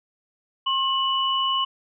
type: tone pair together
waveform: sine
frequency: 1072.2 / 2960 Hz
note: C6 / F#7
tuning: +42 / 0 cents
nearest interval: octave + tritone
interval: 1758 cents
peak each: -23 dBFS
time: 0.66-1.65 s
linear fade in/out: 10 ms
effects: none